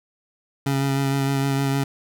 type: tone with vibrato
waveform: 25% pulse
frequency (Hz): 137.4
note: C#3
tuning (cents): -15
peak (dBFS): -16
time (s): 0.66-1.84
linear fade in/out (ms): 5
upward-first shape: sine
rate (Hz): 6.5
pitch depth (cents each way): 18
effects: none